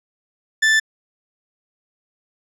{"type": "tone", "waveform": "40% pulse", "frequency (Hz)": 1760, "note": "A6", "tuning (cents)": 0, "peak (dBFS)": -12, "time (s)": [0.62, 0.8], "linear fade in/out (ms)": 10, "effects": ["low-pass 8000 Hz 12 dB/octave"]}